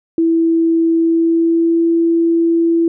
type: tone with pitch glide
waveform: sine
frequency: 329.6 to 333.8 Hz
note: E4 to E4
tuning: 0 to +22 cents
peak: -10 dBFS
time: 0.18-2.88 s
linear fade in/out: 2 ms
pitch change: +22 cents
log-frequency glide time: 0.97-1.84 s
effects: none